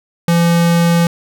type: tone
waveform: square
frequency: 170 Hz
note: F3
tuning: 46 cents flat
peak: -10 dBFS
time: 0.28-1.07 s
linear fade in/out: 2 ms
effects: none